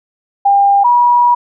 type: tone pair in turn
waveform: sine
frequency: 800 / 966.6 Hz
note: G5 / B5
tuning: +35 / -38 cents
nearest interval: minor third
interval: 327 cents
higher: second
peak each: -6 dBFS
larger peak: neither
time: 0.45-0.84 / 0.84-1.35 s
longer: second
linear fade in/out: 10 ms
effects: none